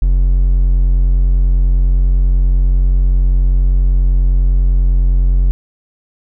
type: tone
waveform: triangle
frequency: 45.06 Hz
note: F#1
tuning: 45 cents flat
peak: -6 dBFS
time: 0.02-5.51 s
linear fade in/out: 0 ms
effects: none